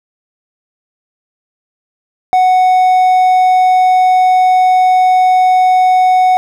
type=tone; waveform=triangle; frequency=740 Hz; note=F#5; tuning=in tune; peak=-4 dBFS; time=2.33-6.37 s; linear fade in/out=0 ms; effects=none